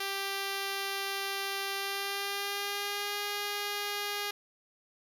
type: tone with pitch glide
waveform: 5% pulse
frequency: 393.4 to 409.4 Hz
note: G4 to G#4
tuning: +6 to -25 cents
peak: -21 dBFS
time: 0-4.31 s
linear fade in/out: 5 ms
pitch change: +69 cents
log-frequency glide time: 1.74-3.18 s
effects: none